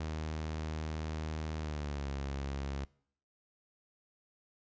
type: tone with pitch glide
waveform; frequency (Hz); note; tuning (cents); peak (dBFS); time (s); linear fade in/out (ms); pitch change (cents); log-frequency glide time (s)
sawtooth; 78.1 to 69.18; D#2 to C#2; +7 to -3; -32; 0-2.85; 5; -210; 1.59-2.09
effects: noise-tail reverb RT60 0.6 s tail -23 dB re dry + resampled to 16000 Hz